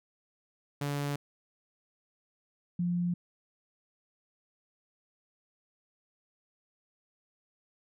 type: tone pair in turn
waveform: sawtooth / sine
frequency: 143.4 / 175.36 Hz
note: D3 / F3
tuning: -41 / +7 cents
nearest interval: minor third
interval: 348 cents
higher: second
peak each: -27 dBFS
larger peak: neither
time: 0.81-1.16 / 2.79-3.14 s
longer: neither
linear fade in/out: 5 ms
effects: none